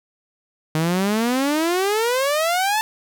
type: exponential sweep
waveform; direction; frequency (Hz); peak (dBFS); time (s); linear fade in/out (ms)
sawtooth; up; 153.5 to 891; -14; 0.75-2.81; 0
effects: none